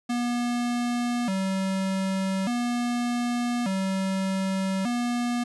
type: tone with vibrato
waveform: square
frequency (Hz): 214.9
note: A3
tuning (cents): -41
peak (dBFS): -25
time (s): 0.09-5.44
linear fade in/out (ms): 10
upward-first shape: square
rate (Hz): 0.42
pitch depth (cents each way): 200
effects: resampled to 24000 Hz + 11-bit